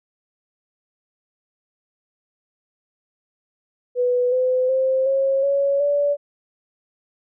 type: tone with pitch steps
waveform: sine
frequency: 493.9 / 509.3 / 525.1 / 541.4 / 558.2 / 575.6 Hz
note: B4 / C5 / C5 / C#5 / C#5 / D5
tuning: 0 / -47 / +6 / -41 / +12 / -35 cents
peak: -16 dBFS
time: 3.95-6.17 s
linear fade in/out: 50 ms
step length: 370 ms
effects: none